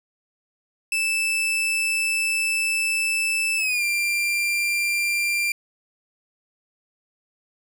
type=tone with pitch glide; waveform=40% pulse; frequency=2637 to 2377 Hz; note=E7 to D7; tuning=0 to +20 cents; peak=-20 dBFS; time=0.92-5.52 s; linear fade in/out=2 ms; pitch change=-180 cents; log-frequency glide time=3.57-3.83 s; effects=none